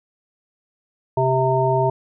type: harmonic tone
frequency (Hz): 130.81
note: C3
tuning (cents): 0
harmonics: 1 / 3 / 5 / 7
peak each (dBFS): -21 / -21 / -21 / -21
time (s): 1.17-1.9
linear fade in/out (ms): 5
effects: none